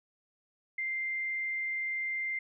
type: tone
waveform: sine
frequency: 2093 Hz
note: C7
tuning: in tune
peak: -31 dBFS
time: 0.78-2.39 s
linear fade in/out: 5 ms
effects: none